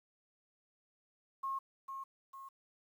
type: tone with echo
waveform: sine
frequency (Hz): 1080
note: C#6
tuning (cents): -45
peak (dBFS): -35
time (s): 1.43-1.59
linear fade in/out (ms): 10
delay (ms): 450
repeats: 2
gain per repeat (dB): -6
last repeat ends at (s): 2.49
effects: 11-bit